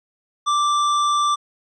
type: tone with hard clipping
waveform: sine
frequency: 1174.7 Hz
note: D6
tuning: in tune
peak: -18 dBFS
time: 0.46-1.36 s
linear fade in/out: 20 ms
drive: 12 dB
effects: resampled to 22050 Hz